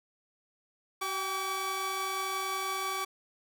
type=tone cluster; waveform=sawtooth; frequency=379.7 / 790 / 1145 Hz; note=F#4 / G5 / D6; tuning=+45 / +13 / -44 cents; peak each=-36 / -36 / -29 dBFS; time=1.01-3.05 s; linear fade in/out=10 ms; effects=none